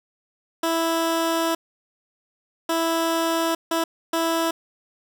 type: tone bursts at uneven times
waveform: 15% pulse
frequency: 329.6 Hz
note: E4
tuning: in tune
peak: -14 dBFS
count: 4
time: 0.63-1.55 / 2.69-3.55 / 3.71-3.84 / 4.13-4.51 s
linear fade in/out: 5 ms
effects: none